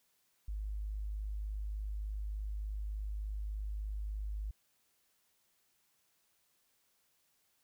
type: tone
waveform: sine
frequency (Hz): 51.7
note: G#1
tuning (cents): -7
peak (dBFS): -36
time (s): 0.48-4.51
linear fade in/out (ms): 5
effects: white hiss -75 dBFS RMS until 7.63 s